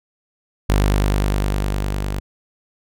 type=tone with level ramp; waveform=sawtooth; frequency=49.85 Hz; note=G1; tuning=30 cents sharp; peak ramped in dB=-9 to -18 dBFS; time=0.69-2.2 s; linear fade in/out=10 ms; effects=none